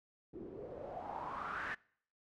white noise with low-pass filter sweep, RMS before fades -44 dBFS, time 0.33-1.75 s, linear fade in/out 10 ms, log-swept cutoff 310 to 1800 Hz, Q 5, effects noise-tail reverb RT60 0.6 s tail -24 dB re dry

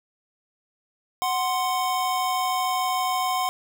square tone pair together, 740.8 / 1046.5 Hz, F#5 / C6, +2 / 0 cents, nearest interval tritone, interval 598 cents, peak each -26 dBFS, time 1.22-3.49 s, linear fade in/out 0 ms, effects none

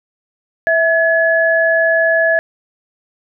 sine tone pair together, 654.7 / 1700 Hz, E5 / G#6, -12 / +40 cents, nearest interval octave + perfect fourth, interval 1652 cents, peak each -13 dBFS, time 0.67-2.39 s, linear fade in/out 0 ms, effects none

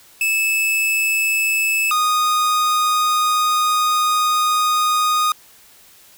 45% pulse tone pair in turn, 2614 / 1237.2 Hz, E7 / D#6, -15 / -10 cents, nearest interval octave + minor second, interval 1295 cents, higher first, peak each -16 / -15 dBFS, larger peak second, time 0.21-1.91 / 1.91-5.32 s, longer second, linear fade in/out 2 ms, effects white hiss -48 dBFS RMS until 6.17 s

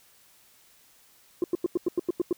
sine tone bursts, 350.9 Hz, F4, 8 cents sharp, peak -19 dBFS, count 9, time 1.42-2.328 s, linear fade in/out 2 ms, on 20 ms, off 91 ms, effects tanh soft clip ceiling -19 dBFS + white hiss -59 dBFS RMS until 2.37 s

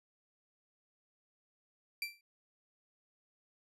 30% pulse tone with exponential decay, 2349 Hz, D7, in tune, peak -30 dBFS, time 2.02-2.21 s, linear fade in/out 2 ms, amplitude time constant 40 ms, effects resampled to 32000 Hz

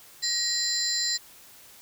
sine tone cluster, 1898 / 4096 / 4782 / 5330 / 7310 Hz, A#6 / C8 / D8 / E8 / A#8, +31 / -38 / +30 / +18 / -35 cents, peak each -35 / -28 / -31 / -36 / -30 dBFS, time 0.22-1.18 s, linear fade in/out 20 ms, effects white hiss -51 dBFS RMS until 1.81 s

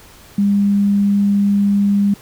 sine tone, 201.5 Hz, G3, 48 cents sharp, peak -11 dBFS, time 0.38-2.14 s, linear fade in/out 5 ms, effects pink hiss -43 dBFS RMS until 2.21 s

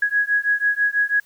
sine beating tone pair, 1661.2 / 1667.3 Hz, G#6 / G#6, 0 / +6 cents, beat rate 6.1 Hz, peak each -20 dBFS, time 0.02-1.2 s, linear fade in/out 5 ms, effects white hiss -56 dBFS RMS until 1.25 s

